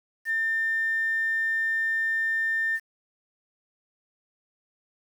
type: tone with quantisation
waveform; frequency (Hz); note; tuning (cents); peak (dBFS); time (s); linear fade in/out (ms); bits
sine; 1800; A6; +39; -23; 0.25-2.8; 50; 8
effects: none